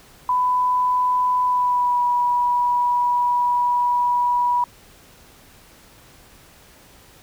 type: tone with pitch glide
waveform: sine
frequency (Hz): 998 to 974.1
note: B5 to B5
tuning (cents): +18 to -24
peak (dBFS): -16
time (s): 0.29-4.64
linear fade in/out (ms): 2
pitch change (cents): -42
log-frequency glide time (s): 1.44-2.03
effects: pink hiss -49 dBFS RMS until 7.22 s